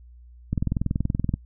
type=click train; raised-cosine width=5 ms; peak=-11 dBFS; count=18; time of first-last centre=0.53-1.34 s; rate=21 Hz; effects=noise-tail reverb RT60 0.1 s tail -26 dB re dry + added 60 Hz sine -45 dBFS peak until 1.45 s